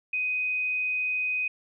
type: tone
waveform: sine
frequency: 2503 Hz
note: D#7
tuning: 10 cents sharp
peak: -25 dBFS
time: 0.13-1.48 s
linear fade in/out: 5 ms
effects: none